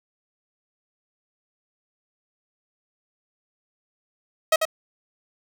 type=tone with echo; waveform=sawtooth; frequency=636 Hz; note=D#5; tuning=38 cents sharp; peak=-11 dBFS; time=4.52-4.56 s; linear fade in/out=5 ms; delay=93 ms; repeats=1; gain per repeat=-5 dB; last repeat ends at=4.653 s; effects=none